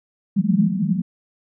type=band-pass noise; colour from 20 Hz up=pink; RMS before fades=-19 dBFS; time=0.36-1.02 s; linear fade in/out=10 ms; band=170 to 220 Hz; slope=96 dB/octave; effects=none